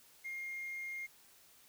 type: tone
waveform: triangle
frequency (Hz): 2127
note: C7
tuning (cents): +28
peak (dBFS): -37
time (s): 0.24-1.07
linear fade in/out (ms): 20
effects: tanh soft clip ceiling -36 dBFS + white hiss -63 dBFS RMS until 1.68 s